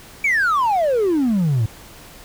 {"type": "exponential sweep", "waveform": "triangle", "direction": "down", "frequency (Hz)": [2349, 103.83], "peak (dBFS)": -12, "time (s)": [0.24, 1.66], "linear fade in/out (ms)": 5, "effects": ["tanh soft clip ceiling -10 dBFS", "pink hiss -42 dBFS RMS until 2.24 s"]}